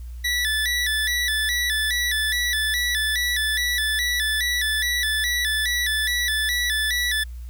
25% pulse tone with vibrato, 1843 Hz, A#6, 20 cents flat, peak -17 dBFS, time 0.24-7.24 s, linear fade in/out 10 ms, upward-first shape square, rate 2.4 Hz, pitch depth 98 cents each way, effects added 60 Hz sine -32 dBFS peak until 7.49 s + white hiss -57 dBFS RMS until 7.49 s

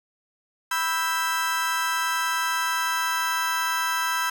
35% pulse chord, E minor, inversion second, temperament just, 988.9 / 1318.5 / 1582.2 Hz, B5 / E6 / G6, +2 / 0 / +16 cents, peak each -26 dBFS, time 0.71-4.3 s, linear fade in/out 5 ms, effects none

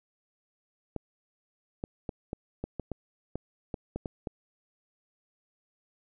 clicks, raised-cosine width 2 ms, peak -20 dBFS, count 12, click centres 0.963 / 1.839 / 2.092 / 2.331 / 2.64 / 2.797 / 2.917 / 3.356 / 3.742 / 3.96 / 4.058 / 4.272 s, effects none

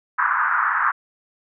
white band-pass noise, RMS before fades -20 dBFS, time 0.18-0.92 s, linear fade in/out 10 ms, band 1000 to 1600 Hz, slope 48 dB/octave, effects none

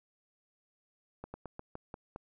slowing click train, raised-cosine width 1 ms, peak -28 dBFS, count 7, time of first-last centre 1.24-2.161 s, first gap 100 ms, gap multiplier 1.17, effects none

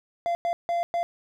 triangle tone bursts at uneven times, 688 Hz, F5, 26 cents flat, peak -21 dBFS, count 4, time 0.26-0.35 / 0.45-0.53 / 0.69-0.83 / 0.94-1.03 s, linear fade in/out 0 ms, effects none

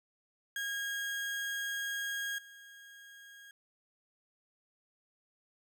35% pulse tone with level steps, 1633 Hz, G#6, 30 cents flat, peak -33 / -50 dBFS, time 0.56-3.51 s, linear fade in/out 2 ms, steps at 2.38 s, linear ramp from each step 5 ms, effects none

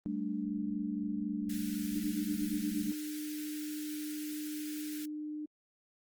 sine chord, G suspended second, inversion none, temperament equal, 196 / 220 / 293.7 Hz, G3 / A3 / D4, 0 / 0 / 0 cents, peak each -38 / -37 / -37 dBFS, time 0.06-2.92 s, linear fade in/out 0 ms
white high-pass noise, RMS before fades -47 dBFS, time 1.49-5.06 s, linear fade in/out 10 ms, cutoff 1400 Hz, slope 96 dB/octave
sine tone, 302.2 Hz, D4, 50 cents sharp, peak -37 dBFS, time 1.95-5.46 s, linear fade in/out 10 ms
effects Opus 24 kbps

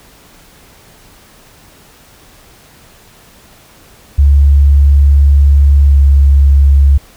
sine tone with pitch glide, 70.6 to 69.63 Hz, C#2 to C#2, +32 to +8 cents, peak -3 dBFS, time 4.18-6.98 s, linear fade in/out 10 ms, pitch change -24 cents, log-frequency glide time 5.85-5.97 s, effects pink hiss -42 dBFS RMS until 7.16 s

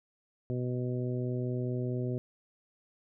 harmonic tone, 124.6 Hz, B2, 16 cents sharp, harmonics 1 / 2 / 3 / 4 / 5, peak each -32 / -37 / -37 / -43 / -45 dBFS, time 0.5-2.18 s, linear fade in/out 0 ms, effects none

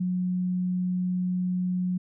sine tone, 181.6 Hz, F#3, 32 cents flat, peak -24 dBFS, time 0-1.98 s, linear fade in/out 10 ms, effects none

